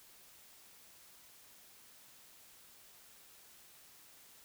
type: silence
effects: white hiss -60 dBFS RMS until 4.44 s